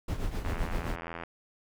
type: noise with tremolo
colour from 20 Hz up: brown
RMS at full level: -29 dBFS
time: 0.08-0.96 s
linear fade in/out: 5 ms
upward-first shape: triangle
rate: 7.7 Hz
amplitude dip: 70%
type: click train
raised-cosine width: 0.5 ms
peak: -23 dBFS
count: 67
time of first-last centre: 0.45-1.236 s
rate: 84 Hz
effects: none